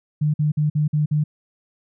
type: tone bursts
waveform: sine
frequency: 150.5 Hz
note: D3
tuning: 43 cents sharp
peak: -16 dBFS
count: 6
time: 0.21-1.24 s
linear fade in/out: 10 ms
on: 130 ms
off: 50 ms
effects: none